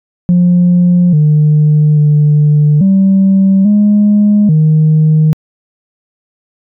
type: tone with pitch steps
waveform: sine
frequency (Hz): 177 / 151.1 / 149 / 193.2 / 207.4 / 155.5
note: F3 / D3 / D3 / G3 / G#3 / D#3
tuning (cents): +23 / +50 / +25 / -25 / -2 / -1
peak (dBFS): -3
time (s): 0.29-5.33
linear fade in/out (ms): 0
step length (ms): 840
effects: tanh soft clip ceiling -2 dBFS